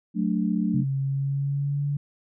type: chord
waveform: sine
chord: D major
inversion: first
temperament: equal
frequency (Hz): 185 / 220 / 293.7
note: F#3 / A3 / D4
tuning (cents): 0 / 0 / 0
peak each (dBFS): -25 / -25 / -29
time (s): 0.14-0.85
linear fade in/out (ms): 50
type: tone with pitch glide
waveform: sine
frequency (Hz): 136.1 to 143.36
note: C#3 to D3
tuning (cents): -31 to -41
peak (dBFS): -23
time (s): 0.74-1.97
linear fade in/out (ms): 5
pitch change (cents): +90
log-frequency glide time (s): 1-1.85
effects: none